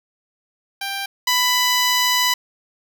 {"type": "tone pair in turn", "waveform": "10% pulse", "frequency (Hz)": [789, 994.1], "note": ["G5", "B5"], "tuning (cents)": [11, 11], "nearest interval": "major third", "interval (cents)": 400, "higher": "second", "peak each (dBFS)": [-16, -7], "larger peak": "second", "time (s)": [[0.81, 1.06], [1.27, 2.34]], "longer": "second", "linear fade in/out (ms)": 5, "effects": []}